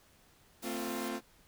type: chord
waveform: sawtooth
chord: F major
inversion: first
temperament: equal with one note detuned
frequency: 224.1 / 261.6 / 349.2 Hz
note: A3 / C4 / F4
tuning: +32 / 0 / 0 cents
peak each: -36 dBFS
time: 0.62-1.21 s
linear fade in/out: 50 ms
type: noise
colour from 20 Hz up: white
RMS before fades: -47 dBFS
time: 0.62-1.09 s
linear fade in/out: 10 ms
effects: pink hiss -64 dBFS RMS until 1.47 s